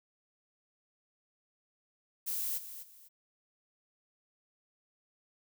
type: noise with echo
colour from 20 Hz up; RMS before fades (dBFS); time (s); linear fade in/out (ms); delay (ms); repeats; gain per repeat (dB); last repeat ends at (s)
violet; -35; 2.26-2.59; 20; 250; 2; -11; 3.09
effects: none